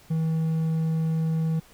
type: tone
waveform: triangle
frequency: 160.8 Hz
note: E3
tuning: 43 cents flat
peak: -20 dBFS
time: 0.1-1.6 s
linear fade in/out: 10 ms
effects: pink hiss -54 dBFS RMS until 1.73 s